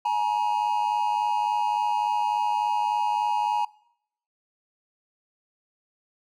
triangle tone pair together, 845 / 948.5 Hz, G#5 / A#5, +30 / +30 cents, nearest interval major second, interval 200 cents, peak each -23 dBFS, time 0.05-3.65 s, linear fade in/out 5 ms, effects noise-tail reverb RT60 0.7 s tail -22 dB re dry

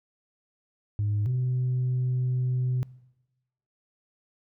sine tone pair in turn, 103.83 / 126.66 Hz, G#2 / B2, 0 / +44 cents, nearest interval minor third, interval 344 cents, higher second, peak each -22 dBFS, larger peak neither, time 0.99-1.26 / 1.26-2.83 s, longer second, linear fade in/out 0 ms, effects noise-tail reverb RT60 1.0 s tail -23 dB re dry + tanh soft clip ceiling -21 dBFS

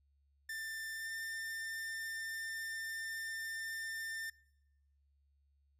45% pulse tone with pitch glide, 1784 to 1796.4 Hz, A6 to A6, +23 to +35 cents, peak -40 dBFS, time 0.49-4.3 s, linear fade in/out 5 ms, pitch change +12 cents, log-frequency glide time 0.94-1.08 s, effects noise-tail reverb RT60 1.0 s tail -24 dB re dry + added 70 Hz sine -70 dBFS peak until 5.79 s

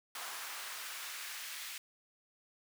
pink noise with high-pass filter sweep, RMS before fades -44 dBFS, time 0.15-1.78 s, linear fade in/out 2 ms, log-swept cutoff 980 to 2100 Hz, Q 1, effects none

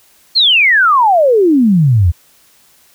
sine exponential sweep, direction down, 4382 to 78.7 Hz, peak -6 dBFS, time 0.35-2.12 s, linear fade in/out 20 ms, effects white hiss -49 dBFS RMS until 2.94 s

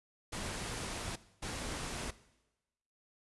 pink noise bursts at uneven times, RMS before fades -40 dBFS, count 2, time 0.32-1.16 / 1.42-2.11 s, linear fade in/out 10 ms, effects noise-tail reverb RT60 1.0 s tail -18 dB re dry + resampled to 24000 Hz

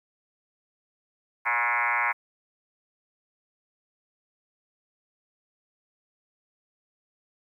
sine tone with frequency modulation, 1558 Hz, G6, 11 cents flat, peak -22 dBFS, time 1.45-2.13 s, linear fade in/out 20 ms, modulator 120 Hz, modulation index 6, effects 10-bit

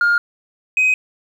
sine tone pair in turn, 1414 / 2519 Hz, F6 / D#7, +21 / +21 cents, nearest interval minor seventh, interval 1000 cents, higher second, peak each -10 dBFS, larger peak neither, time 0.01-0.18 / 0.77-0.94 s, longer neither, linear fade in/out 2 ms, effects tanh soft clip ceiling -10 dBFS + 8-bit

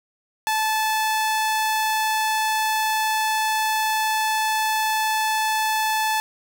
sawtooth tone, 871 Hz, A5, 18 cents flat, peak -16 dBFS, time 0.47-6.2 s, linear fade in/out 0 ms, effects none

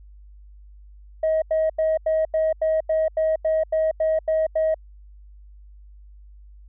sine tone bursts, 634 Hz, D#5, 32 cents sharp, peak -16 dBFS, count 13, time 1.23-4.744 s, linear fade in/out 5 ms, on 190 ms, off 87 ms, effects tanh soft clip ceiling -15 dBFS + added 50 Hz sine -43 dBFS peak until 6.68 s

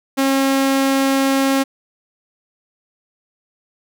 sawtooth tone, 270.8 Hz, C#4, 40 cents flat, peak -10 dBFS, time 0.17-1.64 s, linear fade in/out 20 ms, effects none

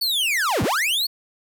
45% pulse linear two-way sweep, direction down then up, 4561 to 69.3 to 4493 Hz, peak -19 dBFS, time 0.01-1.07 s, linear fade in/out 10 ms, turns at 0.63 s, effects none

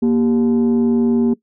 sine tone pair together, 236.4 / 393 Hz, A#3 / G4, +24 / +4 cents, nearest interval major sixth, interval 880 cents, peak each -11 / -18 dBFS, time 0.02-1.34 s, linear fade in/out 10 ms, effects noise-tail reverb RT60 0.1 s tail -19 dB re dry + tanh soft clip ceiling -9 dBFS

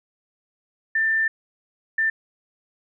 sine tone bursts at uneven times, 1784 Hz, A6, 23 cents sharp, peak -18 dBFS, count 2, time 0.95-1.28 / 1.98-2.1 s, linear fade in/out 5 ms, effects none

